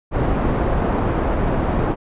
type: low-pass noise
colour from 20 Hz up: pink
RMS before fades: -19 dBFS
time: 0.11-1.96 s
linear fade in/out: 50 ms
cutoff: 970 Hz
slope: 12 dB/octave
effects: resampled to 8000 Hz